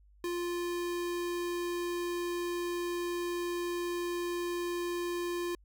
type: tone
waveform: square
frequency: 349.2 Hz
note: F4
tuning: in tune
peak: -33 dBFS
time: 0.24-5.55 s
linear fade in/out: 2 ms
effects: added 50 Hz sine -58 dBFS peak until 5.64 s